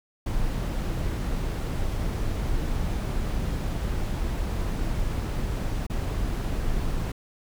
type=noise with dropouts; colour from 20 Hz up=brown; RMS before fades=-27 dBFS; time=0.26-7.12 s; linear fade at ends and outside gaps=5 ms; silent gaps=5.867-5.898 s; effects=none